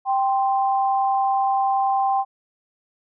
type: tone pair together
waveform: sine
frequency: 784 / 1046.5 Hz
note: G5 / C6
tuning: 0 / 0 cents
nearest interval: perfect fourth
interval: 500 cents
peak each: -18 / -25 dBFS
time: 0.05-2.25 s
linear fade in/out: 50 ms
effects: none